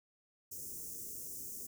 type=band-stop noise; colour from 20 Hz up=white; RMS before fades=-45 dBFS; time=0.51-1.67 s; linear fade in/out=10 ms; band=480 to 5800 Hz; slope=48 dB/octave; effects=none